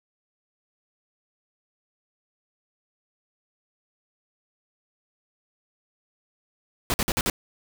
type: noise bursts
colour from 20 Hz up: pink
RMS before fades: -24 dBFS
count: 5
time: 6.9-7.299 s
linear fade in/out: 0 ms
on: 39 ms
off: 51 ms
effects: none